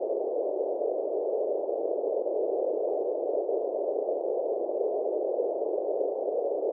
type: band-pass noise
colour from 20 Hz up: pink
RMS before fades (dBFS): -29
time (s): 0-6.72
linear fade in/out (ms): 10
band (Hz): 390 to 630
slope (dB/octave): 48
effects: none